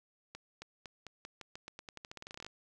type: accelerating click train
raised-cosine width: 0.2 ms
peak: -28 dBFS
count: 23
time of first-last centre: 0.35-2.465 s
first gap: 270 ms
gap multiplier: 0.88
effects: none